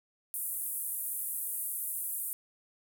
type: band-pass noise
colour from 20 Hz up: pink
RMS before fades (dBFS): -36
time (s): 0.34-2.33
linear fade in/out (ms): 0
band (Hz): 9300 to 16000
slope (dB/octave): 48
effects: none